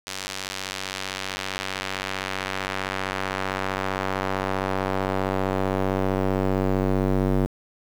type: tone with band-pass filter sweep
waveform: square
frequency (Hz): 47.71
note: G1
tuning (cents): -46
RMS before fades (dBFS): -26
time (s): 0.06-7.47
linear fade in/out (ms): 20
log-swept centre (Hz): 5300 to 310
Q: 0.75
effects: 7-bit